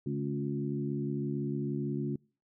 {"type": "harmonic tone with a mistuned harmonic", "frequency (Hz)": 71.1, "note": "C#2", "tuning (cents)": 45, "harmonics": [2, 3, 4, 5], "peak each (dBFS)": [-34, -36, -37, -38], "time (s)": [0.06, 2.16], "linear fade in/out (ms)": 5, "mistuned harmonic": 4, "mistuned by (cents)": -29, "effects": ["noise-tail reverb RT60 0.4 s tail -26 dB re dry"]}